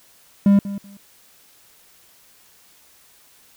triangle tone with echo, 200 Hz, G3, 35 cents sharp, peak -8 dBFS, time 0.46-0.59 s, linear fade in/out 2 ms, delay 190 ms, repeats 2, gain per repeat -15 dB, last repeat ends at 0.97 s, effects white hiss -53 dBFS RMS until 3.56 s

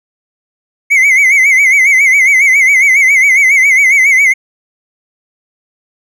triangle tone with vibrato, 2153 Hz, C7, 49 cents sharp, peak -3 dBFS, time 0.9-4.34 s, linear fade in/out 20 ms, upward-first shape sine, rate 7.3 Hz, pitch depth 110 cents each way, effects none

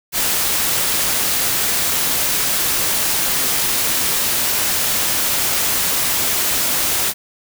white noise, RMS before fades -18 dBFS, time 0.12-7.14 s, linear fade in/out 50 ms, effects none

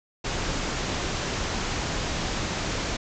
pink low-pass noise, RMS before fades -29 dBFS, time 0.24-2.97 s, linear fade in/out 10 ms, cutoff 7400 Hz, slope 96 dB/octave, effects none

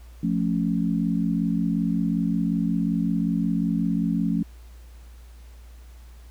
sine chord, F augmented, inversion none, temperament equal, 174.61 / 220 / 277.2 Hz, F3 / A3 / C#4, 0 / 0 / 0 cents, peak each -24 / -25 / -27 dBFS, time 0.23-4.43 s, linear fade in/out 5 ms, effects added 59 Hz sine -42 dBFS peak until 6.3 s + pink hiss -57 dBFS RMS until 6.3 s

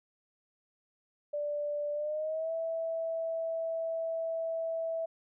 sine tone with pitch glide, 587.3 to 655.4 Hz, D5 to E5, 0 to -10 cents, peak -31 dBFS, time 1.33-5.06 s, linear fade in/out 10 ms, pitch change +190 cents, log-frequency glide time 1.93-2.52 s, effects none

